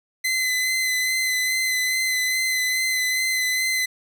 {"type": "tone with vibrato", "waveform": "sawtooth", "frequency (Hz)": 2036, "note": "C7", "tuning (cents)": -48, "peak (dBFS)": -17, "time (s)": [0.24, 3.86], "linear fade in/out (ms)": 10, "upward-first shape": "sine", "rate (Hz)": 2.4, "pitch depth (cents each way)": 20, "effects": []}